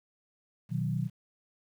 sine chord, B major, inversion none, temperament equal, 123.47 / 155.56 / 185 Hz, B2 / D#3 / F#3, 0 / 0 / 0 cents, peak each -32 / -32 / -34 dBFS, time 0.69-1.1 s, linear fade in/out 50 ms, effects 10-bit

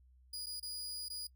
sawtooth tone with dropouts, 4904 Hz, D#8, 26 cents flat, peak -38 dBFS, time 0.33-1.27 s, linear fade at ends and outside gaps 5 ms, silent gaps 0.461-0.466 / 0.599-0.627 / 1.085-1.1 s, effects noise-tail reverb RT60 0.1 s tail -21 dB re dry + added 63 Hz sine -61 dBFS peak until 1.35 s

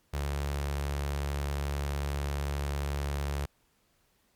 sawtooth tone with notch filter, 71.2 Hz, C#2, 47 cents sharp, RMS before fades -32 dBFS, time 0.13-3.46 s, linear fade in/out 10 ms, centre 250 Hz, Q 1.4, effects pink hiss -70 dBFS RMS until 4.35 s + MP3 96 kbps

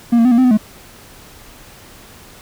triangle tone with pitch steps, 236 / 230.2 / 251.9 / 233.8 / 257.7 / 250.3 / 213.7 Hz, A#3 / A#3 / B3 / A#3 / C4 / B3 / G#3, +22 / -22 / +34 / +5 / -26 / +23 / +50 cents, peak -6 dBFS, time 0.12-0.575 s, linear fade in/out 10 ms, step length 65 ms, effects pink hiss -41 dBFS RMS until 2.41 s

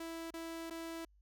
sawtooth tone with dropouts, 329.6 Hz, E4, in tune, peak -38 dBFS, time 0-1.05 s, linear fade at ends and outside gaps 5 ms, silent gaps 0.306-0.338 / 0.7-0.707 s, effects added 50 Hz sine -64 dBFS peak until 1.21 s

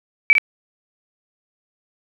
sine tone with echo, 2301 Hz, D7, 36 cents flat, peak -7 dBFS, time 0.3-0.33 s, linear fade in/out 0 ms, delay 52 ms, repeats 1, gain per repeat -6 dB, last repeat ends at 0.382 s, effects 8-bit

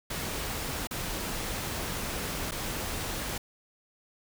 pink noise with dropouts, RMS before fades -34 dBFS, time 0.1-3.38 s, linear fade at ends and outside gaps 5 ms, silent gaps 0.872-0.909 / 2.511-2.518 s, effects none

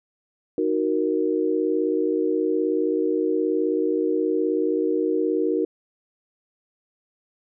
sine chord, D# minor, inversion none, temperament equal, 311.1 / 370 / 466.2 Hz, D#4 / F#4 / A#4, 0 / 0 / 0 cents, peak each -24 dBFS, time 0.58-5.65 s, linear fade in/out 2 ms, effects none

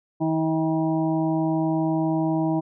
harmonic tone with a mistuned harmonic, 160 Hz, D#3, 49 cents sharp, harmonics 1 / 2 / 4 / 5 / 6, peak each -26 / -22 / -30 / -32 / -34 dBFS, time 0.2-2.61 s, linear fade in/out 20 ms, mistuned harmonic 5, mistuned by -17 cents, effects none

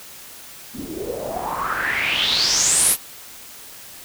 white noise with low-pass filter sweep, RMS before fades -21 dBFS, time 0.73-2.97 s, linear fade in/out 50 ms, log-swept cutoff 240 to 12000 Hz, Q 6.5, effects white hiss -40 dBFS RMS until 4.04 s

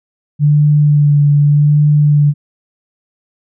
sine tone with vibrato, 146.83 Hz, D3, in tune, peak -6 dBFS, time 0.39-2.34 s, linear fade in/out 50 ms, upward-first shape sine, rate 0.84 Hz, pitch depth 21 cents each way, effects none

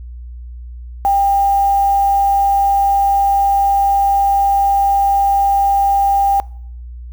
sine tone with quantisation, 796 Hz, G5, 26 cents sharp, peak -10 dBFS, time 1.05-6.4 s, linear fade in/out 0 ms, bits 5, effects noise-tail reverb RT60 0.6 s tail -23 dB re dry + added 60 Hz sine -28 dBFS peak until 7.12 s

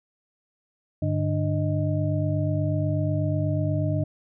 sine tone cluster, 100.9 / 149.1 / 298.1 / 622 Hz, G#2 / D3 / D4 / D#5, -49 / +27 / +26 / -1 cents, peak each -25 / -26 / -30 / -31 dBFS, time 1.02-4.04 s, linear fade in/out 5 ms, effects none

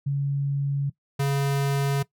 sine / square tone pair in turn, 140.3 / 139.41 Hz, C#3 / C#3, +21 / +10 cents, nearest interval unison, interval 11 cents, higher first, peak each -22 / -22 dBFS, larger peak neither, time 0.06-0.9 / 1.19-2.03 s, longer neither, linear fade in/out 10 ms, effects noise-tail reverb RT60 0.1 s tail -19 dB re dry

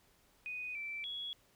sine tone with pitch steps, 2488 / 2333 / 3351 Hz, D#7 / D7 / G#7, -1 / -12 / +15 cents, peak -39 dBFS, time 0.46-1.33 s, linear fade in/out 0 ms, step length 290 ms, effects pink hiss -69 dBFS RMS until 1.55 s

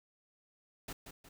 pink noise with echo, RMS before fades -43 dBFS, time 0.88-0.93 s, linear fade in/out 5 ms, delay 180 ms, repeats 2, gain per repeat -7 dB, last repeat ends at 1.29 s, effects none

